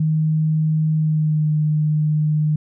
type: tone with pitch glide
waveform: sine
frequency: 156.3 to 152.64 Hz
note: D#3 to D#3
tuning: +8 to -33 cents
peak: -15 dBFS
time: 0-2.56 s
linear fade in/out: 5 ms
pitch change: -41 cents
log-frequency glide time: 0.95-1.51 s
effects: none